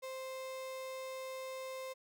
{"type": "tone", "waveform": "35% pulse", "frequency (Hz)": 523.3, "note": "C5", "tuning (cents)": 0, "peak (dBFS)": -40, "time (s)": [0.02, 1.94], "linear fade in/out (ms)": 20, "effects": []}